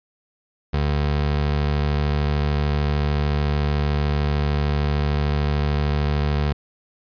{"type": "tone", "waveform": "25% pulse", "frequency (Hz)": 73.42, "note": "D2", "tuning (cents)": 0, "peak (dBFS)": -15, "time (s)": [0.73, 6.53], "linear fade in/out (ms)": 10, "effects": ["resampled to 11025 Hz"]}